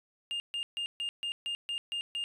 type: tone bursts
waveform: sine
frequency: 2817 Hz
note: F7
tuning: 14 cents sharp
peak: -29 dBFS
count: 9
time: 0.31-2.24 s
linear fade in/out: 0 ms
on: 90 ms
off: 140 ms
effects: tanh soft clip ceiling -31 dBFS